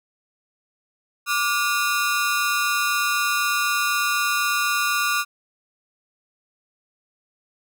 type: ring-modulated tone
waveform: sawtooth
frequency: 1298 Hz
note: E6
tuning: 27 cents flat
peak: -13 dBFS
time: 1.26-5.25 s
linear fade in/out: 50 ms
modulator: 128 Hz
effects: none